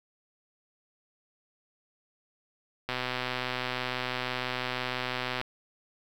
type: click train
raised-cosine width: 0.3 ms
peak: -15 dBFS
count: 319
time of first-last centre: 2.89-5.414 s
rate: 126 Hz
effects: 8-bit